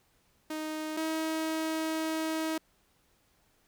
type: tone pair in turn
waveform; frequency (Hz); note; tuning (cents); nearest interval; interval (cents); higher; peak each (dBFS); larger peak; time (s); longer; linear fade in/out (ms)
sawtooth; 311.1 / 318.4; D#4 / D#4; 0 / +40; unison; 40; second; -30 / -26; second; 0.5-0.97 / 0.97-2.58; second; 5
effects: pink hiss -69 dBFS RMS until 3.67 s